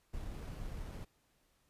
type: noise with sample-and-hold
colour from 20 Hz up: brown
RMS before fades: -43 dBFS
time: 0.13-1.05 s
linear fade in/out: 10 ms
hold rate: 7350 Hz
effects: pink hiss -74 dBFS RMS until 1.69 s + resampled to 32000 Hz

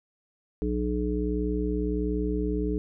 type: harmonic tone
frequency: 60.7 Hz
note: B1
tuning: 29 cents flat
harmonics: 1 / 3 / 5 / 7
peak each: -29 / -32 / -30 / -31 dBFS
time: 0.62-2.78 s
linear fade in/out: 0 ms
effects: none

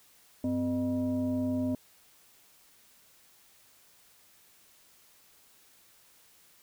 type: tone with frequency modulation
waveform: sine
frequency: 256.3 Hz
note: C4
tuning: 36 cents flat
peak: -27 dBFS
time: 0.44-1.75 s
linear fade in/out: 2 ms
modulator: 354 Hz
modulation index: 0.66
effects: white hiss -61 dBFS RMS until 6.62 s

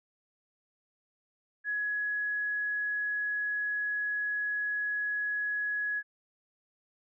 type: tone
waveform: sine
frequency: 1680 Hz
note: G#6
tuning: 19 cents sharp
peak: -29 dBFS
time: 1.64-6.03 s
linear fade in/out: 50 ms
effects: none

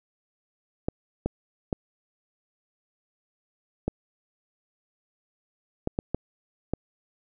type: clicks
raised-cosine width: 2 ms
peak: -12 dBFS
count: 8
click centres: 0.885 / 1.26 / 1.728 / 3.88 / 5.874 / 5.989 / 6.146 / 6.736 s
effects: none

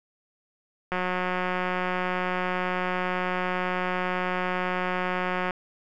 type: click train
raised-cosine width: 0.5 ms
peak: -13 dBFS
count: 836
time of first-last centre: 0.92-5.508 s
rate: 182 Hz
effects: none

